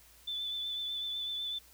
sine tone with vibrato, 3506 Hz, A7, 7 cents flat, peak -34 dBFS, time 0.27-1.59 s, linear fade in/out 10 ms, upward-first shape sine, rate 8 Hz, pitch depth 22 cents each way, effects added 60 Hz sine -64 dBFS peak until 1.73 s + white hiss -60 dBFS RMS until 1.73 s

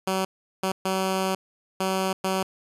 10% pulse tone bursts at uneven times, 189.7 Hz, F#3, 43 cents sharp, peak -15 dBFS, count 5, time 0.07-0.25 / 0.63-0.72 / 0.85-1.35 / 1.8-2.13 / 2.24-2.43 s, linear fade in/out 5 ms, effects resampled to 32000 Hz

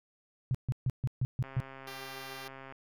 sine tone bursts, 127.6 Hz, C3, 43 cents flat, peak -26 dBFS, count 7, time 0.51-1.602 s, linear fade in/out 0 ms, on 36 ms, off 140 ms
click train, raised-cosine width 0.5 ms, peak -32 dBFS, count 173, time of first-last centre 1.44-2.724 s, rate 134 Hz
5% pulse tone, 395.1 Hz, G4, 14 cents sharp, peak -32 dBFS, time 1.87-2.48 s, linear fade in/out 2 ms
effects none

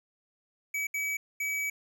square tone bursts at uneven times, 2282 Hz, C#7, 50 cents sharp, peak -30 dBFS, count 3, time 0.74-0.87 / 0.94-1.17 / 1.4-1.7 s, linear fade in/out 5 ms, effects none

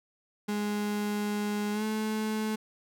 35% pulse tone with pitch glide, 207.7 to 216.4 Hz, G#3 to A3, 0 to -29 cents, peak -27 dBFS, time 0.48-2.56 s, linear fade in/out 10 ms, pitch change +71 cents, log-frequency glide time 1.72-1.84 s, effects none

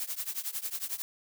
blue noise with tremolo, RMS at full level -32 dBFS, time 0-1.02 s, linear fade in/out 0 ms, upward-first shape triangle, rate 11 Hz, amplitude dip 95%, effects none

